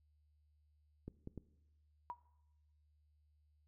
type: clicks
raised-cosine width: 3 ms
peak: -33 dBFS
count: 3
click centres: 1.08 / 1.274 / 1.377 s
type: tone with exponential decay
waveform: sine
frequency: 964 Hz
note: B5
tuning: 42 cents flat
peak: -37 dBFS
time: 2.1-2.19 s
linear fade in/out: 0 ms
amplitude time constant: 19 ms
effects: noise-tail reverb RT60 0.9 s tail -19 dB re dry + added 75 Hz sine -70 dBFS peak until 3.67 s